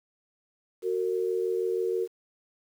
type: tone pair together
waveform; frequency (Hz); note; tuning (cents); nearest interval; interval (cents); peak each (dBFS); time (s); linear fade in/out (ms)
sine; 370.7 / 457; F#4 / A#4; +3 / -34; major third; 363; -28; 0.82-2.08; 50
effects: 9-bit